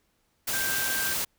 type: tone in noise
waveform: sine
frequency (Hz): 1574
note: G6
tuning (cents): +7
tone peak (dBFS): -30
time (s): 0.53-1.14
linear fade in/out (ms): 10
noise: white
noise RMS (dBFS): -29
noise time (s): 0.47-1.25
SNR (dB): -4
effects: pink hiss -71 dBFS RMS until 1.38 s